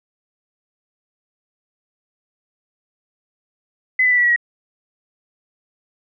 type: tone with pitch steps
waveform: sine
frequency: 2023 / 1998.6 / 1974.5 / 1950.7 / 1927.2 / 1904 Hz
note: B6 / B6 / B6 / B6 / B6 / A#6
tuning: +41 / +20 / -1 / -22 / -43 / +36 cents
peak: -12 dBFS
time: 3.99-4.362 s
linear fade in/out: 5 ms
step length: 62 ms
effects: none